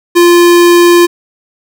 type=tone; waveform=square; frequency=347.3 Hz; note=F4; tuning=10 cents flat; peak=-3 dBFS; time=0.15-1.07 s; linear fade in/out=20 ms; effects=none